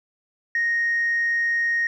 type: tone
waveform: sine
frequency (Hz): 1864.7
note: A#6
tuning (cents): 0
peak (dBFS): -18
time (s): 0.55-1.87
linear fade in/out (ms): 2
effects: tanh soft clip ceiling -16 dBFS + 10-bit